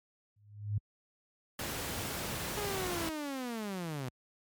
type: tone with exponential growth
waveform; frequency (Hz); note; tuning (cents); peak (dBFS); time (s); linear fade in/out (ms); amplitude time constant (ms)
sine; 103.83; G#2; 0; -26; 0.36-0.78; 5; 91
type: noise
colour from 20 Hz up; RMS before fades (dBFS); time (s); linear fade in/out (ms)
pink; -37; 1.59-3.09; 2
type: linear sweep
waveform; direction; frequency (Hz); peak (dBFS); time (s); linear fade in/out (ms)
sawtooth; down; 422.7 to 121.2; -32; 2.57-4.09; 5
effects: high-pass 60 Hz 12 dB/octave + MP3 96 kbps